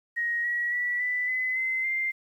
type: tone with pitch steps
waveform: sine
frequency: 1882 / 1916 / 1950.6 / 1985.9 / 2022 / 2058 / 2095 Hz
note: A#6 / A#6 / B6 / B6 / B6 / C7 / C7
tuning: +16 / +47 / -22 / +9 / +40 / -29 / +2 cents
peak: -25 dBFS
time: 0.16-2.12 s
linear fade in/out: 20 ms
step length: 280 ms
effects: 10-bit